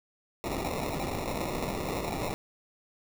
white noise with sample-and-hold, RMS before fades -33 dBFS, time 0.44-2.34 s, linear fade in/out 0 ms, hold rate 1575 Hz, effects none

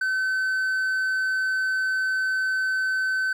triangle tone, 1527 Hz, G6, 46 cents flat, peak -20 dBFS, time 0.01-3.33 s, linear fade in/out 5 ms, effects none

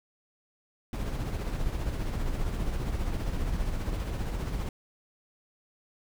brown noise with tremolo, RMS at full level -29 dBFS, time 0.93-4.69 s, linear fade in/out 2 ms, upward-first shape sine, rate 15 Hz, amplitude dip 40%, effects none

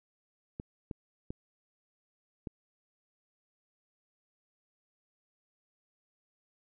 clicks, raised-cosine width 3 ms, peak -25 dBFS, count 4, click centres 0.599 / 0.912 / 1.305 / 2.472 s, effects none

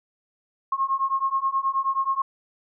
sine beating tone pair, 1074 / 1083.4 Hz, C6 / C#6, +45 / -40 cents, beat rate 9.4 Hz, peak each -25 / -24 dBFS, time 0.72-2.22 s, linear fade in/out 5 ms, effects none

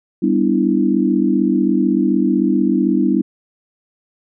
sine chord, E minor seventh, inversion first, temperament equal, 196 / 246.9 / 293.7 / 329.6 Hz, G3 / B3 / D4 / E4, 0 / 0 / 0 / 0 cents, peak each -18 dBFS, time 0.22-3.22 s, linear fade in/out 10 ms, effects none

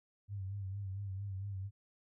sine tone with vibrato, 98 Hz, G2, in tune, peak -38 dBFS, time 0.28-1.71 s, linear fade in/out 50 ms, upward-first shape sine, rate 4.4 Hz, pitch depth 62 cents each way, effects none

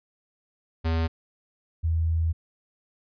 square / sine tone pair in turn, 81.7 / 81.7 Hz, E2 / E2, -15 / -15 cents, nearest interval unison, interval 0 cents, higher neither, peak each -23 / -21 dBFS, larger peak second, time 0.84-1.08 / 1.83-2.33 s, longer second, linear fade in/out 20 ms, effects resampled to 11025 Hz

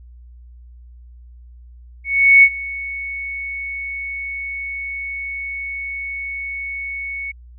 sine tone with ADSR envelope, 2217 Hz, C#7, in tune, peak -4 dBFS, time 2.04-7.32 s, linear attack 390 ms, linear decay 59 ms, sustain -20 dB, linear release 13 ms, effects added 60 Hz sine -39 dBFS peak until 7.58 s

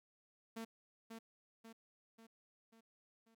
sawtooth tone with echo, 226.2 Hz, A3, 48 cents sharp, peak -40 dBFS, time 0.56-0.65 s, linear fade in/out 10 ms, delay 540 ms, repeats 5, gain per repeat -5 dB, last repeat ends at 3.35 s, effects none

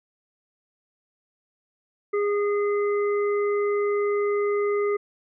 harmonic tone, 410.3 Hz, G#4, 21 cents flat, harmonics 1 / 3 / 5, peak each -21 / -32 / -36 dBFS, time 2.13-4.97 s, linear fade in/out 10 ms, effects none

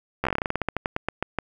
slowing click train, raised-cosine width 0.5 ms, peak -9 dBFS, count 20, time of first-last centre 0.24-1.387 s, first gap 13 ms, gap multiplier 1.15, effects 8-bit

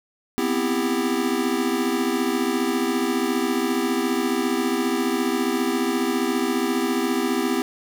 square chord, C major seventh, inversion third, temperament equal with one note detuned, 246.9 / 261.6 / 329.6 / 396.6 Hz, B3 / C4 / E4 / G4, 0 / 0 / 0 / +20 cents, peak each -27 dBFS, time 0.38-7.62 s, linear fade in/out 0 ms, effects none

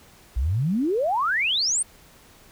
sine exponential sweep, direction up, 55 to 9330 Hz, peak -20 dBFS, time 0.36-1.83 s, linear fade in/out 10 ms, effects pink hiss -52 dBFS RMS until 2.51 s

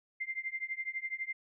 sine tone with tremolo, 2093 Hz, C7, in tune, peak -31 dBFS, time 0.2-1.33 s, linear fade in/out 10 ms, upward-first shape triangle, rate 12 Hz, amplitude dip 100%, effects none

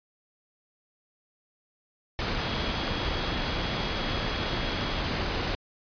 sine tone in noise, 3322 Hz, G#7, in tune, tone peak -40 dBFS, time 2.4-5.01 s, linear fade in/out 0 ms, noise pink, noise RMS -29 dBFS, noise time 2.19-5.55 s, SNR -14 dB, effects resampled to 11025 Hz

